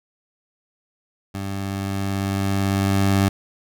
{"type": "tone with level ramp", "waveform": "20% pulse", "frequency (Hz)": 98, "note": "G2", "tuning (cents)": 0, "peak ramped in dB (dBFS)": [-22, -10], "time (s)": [1.34, 3.29], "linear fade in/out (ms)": 10, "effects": []}